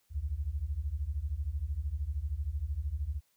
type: beating tone pair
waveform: sine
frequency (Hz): 65.41 / 78.41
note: C2 / D#2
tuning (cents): 0 / +14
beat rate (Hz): 13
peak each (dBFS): -35 / -34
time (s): 0.1-3.21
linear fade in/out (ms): 50
effects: white hiss -73 dBFS RMS until 3.36 s